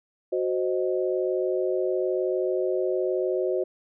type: chord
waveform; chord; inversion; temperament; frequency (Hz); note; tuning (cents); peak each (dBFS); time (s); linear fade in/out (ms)
sine; C diminished; second; equal; 370 / 523.3 / 622.3; Gb4 / C5 / Eb5; 0 / 0 / 0; -25 / -28 / -30; 0.32-3.64; 10
effects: none